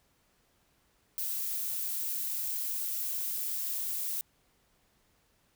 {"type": "noise", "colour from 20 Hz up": "violet", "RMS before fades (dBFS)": -34, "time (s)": [1.18, 4.21], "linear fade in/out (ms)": 0, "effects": ["pink hiss -70 dBFS RMS until 5.55 s"]}